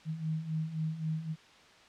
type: beating tone pair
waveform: sine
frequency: 155.56 / 159.36 Hz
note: D#3 / D#3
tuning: 0 / +42 cents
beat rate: 3.8 Hz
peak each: -38 / -33 dBFS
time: 0.05-1.36 s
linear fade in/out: 50 ms
effects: white hiss -57 dBFS RMS until 1.88 s + low-pass 4000 Hz 12 dB/octave